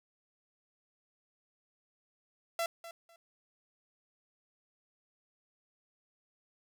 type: tone with echo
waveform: sawtooth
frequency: 673 Hz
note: E5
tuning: 36 cents sharp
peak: -27 dBFS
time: 2.59-2.66 s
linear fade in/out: 2 ms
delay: 250 ms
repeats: 2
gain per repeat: -14 dB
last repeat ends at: 3.16 s
effects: none